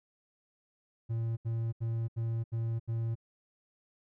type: tone bursts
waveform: triangle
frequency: 114.4 Hz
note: A#2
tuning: 32 cents flat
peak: -28 dBFS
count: 6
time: 1.09-3.155 s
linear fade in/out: 20 ms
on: 280 ms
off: 77 ms
effects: none